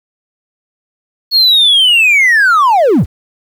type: linear sweep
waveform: triangle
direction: down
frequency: 4379 to 41.2 Hz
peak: -3 dBFS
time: 1.31-3.06 s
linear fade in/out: 50 ms
effects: tanh soft clip ceiling 0 dBFS + 7-bit